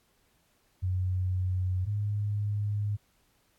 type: tone pair in turn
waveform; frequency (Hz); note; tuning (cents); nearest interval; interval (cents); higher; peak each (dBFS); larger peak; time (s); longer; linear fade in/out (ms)
sine; 92.2 / 103.49; F#2 / G#2; -6 / -6; major second; 200; second; -26 / -27; first; 0.82-1.86 / 1.86-2.97; second; 20
effects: pink hiss -69 dBFS RMS until 3.58 s + AAC 64 kbps